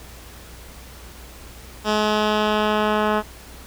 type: tone with low-pass filter sweep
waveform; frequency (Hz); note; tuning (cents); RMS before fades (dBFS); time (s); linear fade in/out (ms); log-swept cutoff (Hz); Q
10% pulse; 212.6; G#3; +41; -20; 1.84-3.23; 50; 5300 to 1900; 1.2
effects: added 60 Hz sine -42 dBFS peak until 3.66 s + pink hiss -43 dBFS RMS until 3.66 s